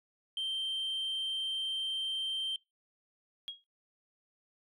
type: tone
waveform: sine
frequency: 3136 Hz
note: G7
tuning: in tune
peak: -30 dBFS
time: 0.37-2.56 s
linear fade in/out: 2 ms
type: tone with exponential decay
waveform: sine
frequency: 3285 Hz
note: G#7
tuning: 20 cents flat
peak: -33 dBFS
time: 3.48-3.64 s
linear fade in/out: 0 ms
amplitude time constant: 33 ms
effects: noise-tail reverb RT60 0.2 s tail -24 dB re dry + tanh soft clip ceiling -31 dBFS